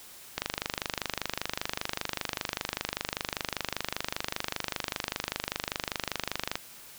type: click train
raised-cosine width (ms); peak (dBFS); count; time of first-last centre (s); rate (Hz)
0.2; -11; 156; 0.38-6.555; 25.1
effects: white hiss -49 dBFS RMS until 6.98 s